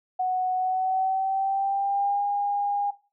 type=tone with pitch glide; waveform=sine; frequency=740 to 811.7 Hz; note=F#5 to G#5; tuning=0 to -40 cents; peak=-22 dBFS; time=0.19-2.91 s; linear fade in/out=10 ms; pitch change=+160 cents; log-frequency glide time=0.55-2.24 s; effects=noise-tail reverb RT60 0.3 s tail -17 dB re dry